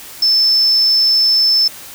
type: tone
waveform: sine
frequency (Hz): 5274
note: E8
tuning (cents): 0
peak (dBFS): -9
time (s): 0.22-1.68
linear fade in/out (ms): 5
effects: white hiss -34 dBFS RMS until 1.94 s